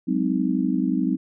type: chord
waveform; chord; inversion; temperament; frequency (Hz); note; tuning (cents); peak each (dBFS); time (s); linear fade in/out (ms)
sine; Ab dominant seventh; third; just; 186.89 / 207.7 / 259.6 / 311.5; Gb3 / Ab3 / C4 / Eb4; +18 / 0 / -13 / +2; -25 / -28 / -23 / -26; 0.07-1.17; 20
effects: none